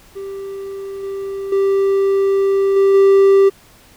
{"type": "tone with level steps", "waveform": "triangle", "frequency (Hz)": 392, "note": "G4", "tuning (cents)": 0, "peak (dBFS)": [-23, -20, -10, -7, -5], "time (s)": [0.15, 3.5], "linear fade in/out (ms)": 20, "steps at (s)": [1.03, 1.52, 2.76, 2.94], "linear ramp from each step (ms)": 5, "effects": ["pink hiss -47 dBFS RMS until 3.96 s"]}